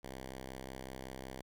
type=tone; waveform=5% pulse; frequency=65.41 Hz; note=C2; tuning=in tune; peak=-33 dBFS; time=0.03-1.42 s; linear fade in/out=10 ms; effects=none